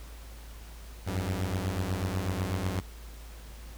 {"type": "beating tone pair", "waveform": "sawtooth", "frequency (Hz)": [89.4, 97.5], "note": ["F2", "G2"], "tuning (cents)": [41, -9], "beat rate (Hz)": 8.1, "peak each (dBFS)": -28, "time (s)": [1.06, 2.81], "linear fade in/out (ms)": 20, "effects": ["added 55 Hz sine -43 dBFS peak until 3.77 s", "pink hiss -52 dBFS RMS until 3.77 s"]}